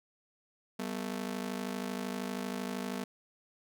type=ring-modulated tone; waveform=sawtooth; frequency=220 Hz; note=A3; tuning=in tune; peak=-28 dBFS; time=0.79-3.04 s; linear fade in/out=5 ms; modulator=26.4 Hz; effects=none